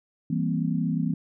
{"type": "chord", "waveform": "sine", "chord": "C dominant seventh", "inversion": "first", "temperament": "equal", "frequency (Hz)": [164.81, 196, 233.1, 261.6], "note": ["E3", "G3", "Bb3", "C4"], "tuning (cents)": [0, 0, 0, 0], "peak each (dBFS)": [-26, -31, -29, -30], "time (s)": [0.3, 1.14], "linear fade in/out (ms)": 5, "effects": []}